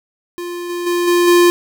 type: tone with level steps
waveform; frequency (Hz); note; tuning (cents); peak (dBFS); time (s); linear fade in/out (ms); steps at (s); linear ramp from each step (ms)
square; 349.7; F4; +2; -24 / -21 / -15 / -11 / -8; 0.38-1.5; 0; 0.69 / 0.86 / 1.07 / 1.27; 10
effects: 8-bit